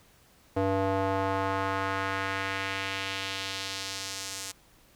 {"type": "tone with band-pass filter sweep", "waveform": "square", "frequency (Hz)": 96.8, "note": "G2", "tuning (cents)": -21, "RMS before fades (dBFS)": -31, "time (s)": [0.56, 4.52], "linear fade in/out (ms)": 10, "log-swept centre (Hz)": [540, 7400], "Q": 1.3, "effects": ["pink hiss -60 dBFS RMS until 4.95 s"]}